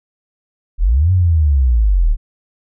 sine linear two-way sweep, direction up then down, 33.92 to 94.4 to 33.92 Hz, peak -9 dBFS, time 0.78-2.17 s, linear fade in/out 50 ms, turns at 1.12 s, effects none

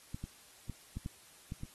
clicks, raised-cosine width 5 ms, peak -27 dBFS, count 7, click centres 0.145 / 0.24 / 0.697 / 0.97 / 1.061 / 1.521 / 1.634 s, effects white hiss -59 dBFS RMS until 1.74 s + AAC 32 kbps

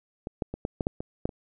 clicks, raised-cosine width 2 ms, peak -20 / -14 / -20 / -15 / -14 / -12 / -20 / -12 / -26 dBFS, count 9, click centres 0.271 / 0.422 / 0.54 / 0.651 / 0.808 / 0.869 / 1.005 / 1.255 / 1.292 s, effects none

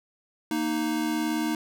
square tone pair together, 232.1 / 310.1 Hz, A#3 / D#4, -7 / -6 cents, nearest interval perfect fourth, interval 501 cents, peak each -31 / -27 dBFS, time 0.51-1.55 s, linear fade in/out 2 ms, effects none

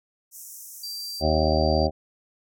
white band-pass noise, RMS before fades -42 dBFS, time 0.31-1.23 s, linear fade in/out 50 ms, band 5500 to 16000 Hz, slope 96 dB/octave
sine tone, 4699 Hz, D8, in tune, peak -32 dBFS, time 0.83-1.87 s, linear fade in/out 5 ms
harmonic tone, 77.78 Hz, D#2, in tune, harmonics 1 / 2 / 3 / 4 / 5 / 7 / 8 / 9 / 10, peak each -24 / -30 / -29 / -30 / -29 / -26 / -26 / -29 / -30 dBFS, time 1.2-1.91 s, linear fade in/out 50 ms
effects none

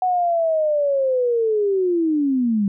sine linear sweep, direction down, 744 to 193.7 Hz, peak -16 dBFS, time 0.02-2.68 s, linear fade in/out 2 ms, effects none

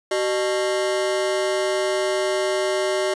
40% pulse ring-modulated tone, 493.9 Hz, B4, in tune, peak -16 dBFS, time 0.11-3.14 s, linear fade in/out 5 ms, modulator 115 Hz, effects resampled to 22050 Hz

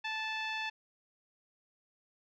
10% pulse tone with low-pass filter, 876 Hz, A5, 8 cents flat, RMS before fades -37 dBFS, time 0.04-0.7 s, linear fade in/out 10 ms, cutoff 2900 Hz, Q 1.3, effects none

